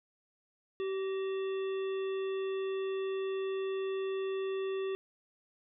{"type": "harmonic tone with a mistuned harmonic", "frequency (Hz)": 385.4, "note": "G4", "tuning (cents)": -29, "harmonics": [1, 3, 5, 7, 9], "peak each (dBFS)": [-32, -48, -51, -51, -53], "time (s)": [0.8, 4.95], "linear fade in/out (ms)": 0, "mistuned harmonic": 5, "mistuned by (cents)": -56, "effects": []}